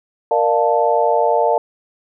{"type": "chord", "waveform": "sine", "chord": "Bb major seventh", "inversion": "none", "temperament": "equal with one note detuned", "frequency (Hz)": [466.2, 597.9, 698.5, 880], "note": ["Bb4", "D5", "F5", "A5"], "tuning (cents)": [0, 31, 0, 0], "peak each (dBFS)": -18, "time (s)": [0.31, 1.58], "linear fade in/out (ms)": 2, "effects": []}